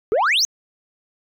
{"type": "exponential sweep", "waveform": "sine", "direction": "up", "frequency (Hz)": [392, 6600], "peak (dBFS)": -12, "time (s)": [0.12, 0.45], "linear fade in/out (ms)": 0, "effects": ["tanh soft clip ceiling -14 dBFS"]}